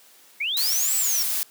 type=linear two-way sweep; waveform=sine; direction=up then down; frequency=2093 to 8000 to 5310 Hz; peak=-23 dBFS; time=0.4-1.23 s; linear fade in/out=10 ms; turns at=0.95 s
type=noise; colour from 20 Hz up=blue; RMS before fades=-25 dBFS; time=0.57-1.43 s; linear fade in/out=0 ms
effects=white hiss -53 dBFS RMS until 1.5 s + high-pass 200 Hz 12 dB/octave